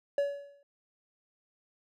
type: tone with exponential decay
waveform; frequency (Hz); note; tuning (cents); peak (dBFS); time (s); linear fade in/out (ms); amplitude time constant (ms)
triangle; 567; C#5; +39; -21; 0.18-0.63; 2; 97
effects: none